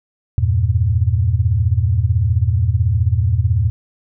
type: chord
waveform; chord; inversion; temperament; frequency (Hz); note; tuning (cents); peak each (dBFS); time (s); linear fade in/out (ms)
sine; E diminished; none; equal; 82.41 / 98 / 116.54; E2 / G2 / Bb2; 0 / 0 / 0; -17; 0.38-3.7; 0
effects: none